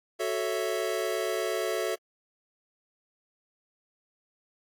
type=chord; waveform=square; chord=F# minor seventh; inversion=none; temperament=equal with one note detuned; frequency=371.5 / 440 / 554.4 / 659.3 Hz; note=F#4 / A4 / C#5 / E5; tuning=+7 / 0 / 0 / 0 cents; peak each=-34 / -33 / -36 / -34 dBFS; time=0.19-1.96 s; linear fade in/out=20 ms; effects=AAC 64 kbps